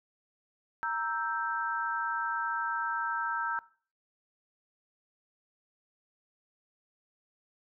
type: chord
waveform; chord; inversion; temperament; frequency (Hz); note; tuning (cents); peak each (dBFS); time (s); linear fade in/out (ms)
sine; E diminished; second; equal; 932.3 / 1318.5 / 1568; Bb5 / E6 / G6; 0 / 0 / 0; -34; 0.83-3.59; 0
effects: noise-tail reverb RT60 0.4 s tail -19 dB re dry